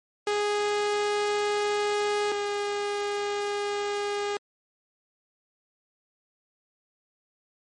sawtooth tone pair in turn, 414 / 409 Hz, G#4 / G#4, -5 / -26 cents, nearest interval unison, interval 21 cents, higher first, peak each -20 / -23 dBFS, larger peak first, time 0.27-2.32 / 2.32-4.37 s, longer neither, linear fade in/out 2 ms, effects low-pass 7000 Hz 12 dB/octave + MP3 48 kbps

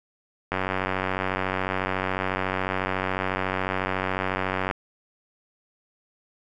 click train, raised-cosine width 0.5 ms, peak -10 dBFS, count 395, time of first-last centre 0.52-4.711 s, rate 94 Hz, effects none

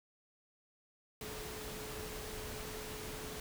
sine tone in noise, 430 Hz, A4, 40 cents flat, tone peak -48 dBFS, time 1.21-3.4 s, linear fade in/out 2 ms, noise pink, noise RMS -45 dBFS, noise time 1.21-3.4 s, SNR -6 dB, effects none

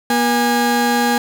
30% pulse tone pair together, 240.1 / 820.3 Hz, B3 / G#5, -49 / -22 cents, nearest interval octave + major sixth, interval 2127 cents, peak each -14 dBFS, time 0.1-1.18 s, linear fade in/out 2 ms, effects none

